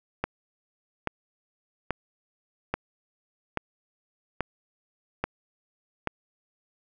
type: click train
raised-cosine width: 0.5 ms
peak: -11 dBFS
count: 8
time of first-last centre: 0.24-6.073 s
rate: 1.2 Hz
effects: none